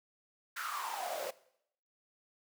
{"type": "noise with high-pass filter sweep", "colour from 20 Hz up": "pink", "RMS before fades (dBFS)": -39, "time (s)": [0.56, 1.31], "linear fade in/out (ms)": 10, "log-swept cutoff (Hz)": [1500, 500], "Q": 8.7, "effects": ["noise-tail reverb RT60 0.7 s tail -19 dB re dry"]}